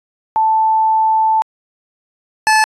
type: tone pair in turn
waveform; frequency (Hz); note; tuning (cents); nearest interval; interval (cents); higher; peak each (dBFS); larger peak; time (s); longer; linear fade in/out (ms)
sine / 25% pulse; 880 / 868.4; A5 / A5; 0 / -23; unison; 23; first; -10 / -5; second; 0.36-1.42 / 2.47-2.64; first; 0
effects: resampled to 24000 Hz